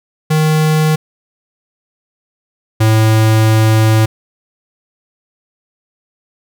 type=tone pair in turn; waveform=square; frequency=155.56 / 110 Hz; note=D#3 / A2; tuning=0 / 0 cents; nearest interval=tritone; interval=600 cents; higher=first; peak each=-10 / -8 dBFS; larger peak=second; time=0.3-0.96 / 2.8-4.06 s; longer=second; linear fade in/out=10 ms; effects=none